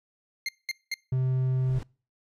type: tone bursts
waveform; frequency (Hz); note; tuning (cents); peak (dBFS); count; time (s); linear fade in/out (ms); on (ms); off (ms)
25% pulse; 2110; C7; +14; -24; 3; 0.46-0.941; 2; 27; 200
type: tone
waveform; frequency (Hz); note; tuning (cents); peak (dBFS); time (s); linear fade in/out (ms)
triangle; 129.5; C3; -17; -21; 1.12-1.79; 5
type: noise with exponential growth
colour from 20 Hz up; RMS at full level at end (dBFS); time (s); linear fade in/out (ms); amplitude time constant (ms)
brown; -35; 1.37-1.83; 0; 100
effects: noise-tail reverb RT60 0.4 s tail -26 dB re dry + low-pass 10000 Hz 12 dB/octave